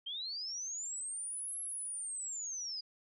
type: linear two-way sweep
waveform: sine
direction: up then down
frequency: 3100 to 11175 to 4835 Hz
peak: -38 dBFS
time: 0.06-2.81 s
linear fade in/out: 10 ms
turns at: 1.6 s
effects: none